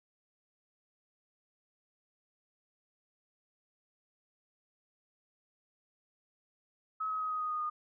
sine tone with pitch steps, 1282 / 1272.4 / 1262.9 / 1253.4 / 1244.1 / 1234.8 / 1225.5 Hz, E6 / D#6 / D#6 / D#6 / D#6 / D#6 / D#6, -49 / +38 / +25 / +12 / -1 / -14 / -27 cents, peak -32 dBFS, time 7-7.7 s, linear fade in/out 10 ms, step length 100 ms, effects none

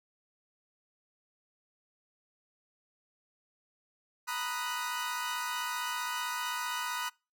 sawtooth chord, B major seventh, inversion third, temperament equal, 932.3 / 987.8 / 1244.5 / 1480 Hz, A#5 / B5 / D#6 / F#6, 0 / 0 / 0 / 0 cents, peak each -38 / -34 / -35 / -35 dBFS, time 4.27-7.1 s, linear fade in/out 20 ms, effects noise-tail reverb RT60 0.3 s tail -26 dB re dry

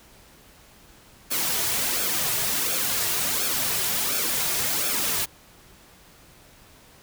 white noise with flanger, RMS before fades -25 dBFS, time 1.3-5.26 s, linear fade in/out 20 ms, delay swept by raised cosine 1 to 3.9 ms, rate 1.4 Hz, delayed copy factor -0.65, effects pink hiss -52 dBFS RMS until 7.02 s

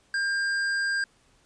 sine tone with tanh clipping, 1600 Hz, G6, 35 cents sharp, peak -26 dBFS, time 0.14-1.04 s, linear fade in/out 2 ms, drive 12 dB, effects pink hiss -63 dBFS RMS until 1.45 s + resampled to 22050 Hz

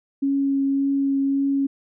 sine tone with vibrato, 275.5 Hz, C#4, 11 cents flat, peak -18 dBFS, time 0.22-1.67 s, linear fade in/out 10 ms, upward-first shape triangle, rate 1.8 Hz, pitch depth 11 cents each way, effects none

